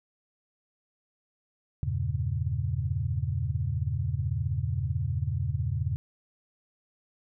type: chord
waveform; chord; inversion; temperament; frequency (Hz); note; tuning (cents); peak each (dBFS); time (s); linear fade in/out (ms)
sine; E diminished seventh; none; equal; 82.41 / 98 / 116.54 / 138.59; E2 / G2 / Bb2 / Db3; 0 / 0 / 0 / 0; -32; 1.83-5.96; 0
effects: none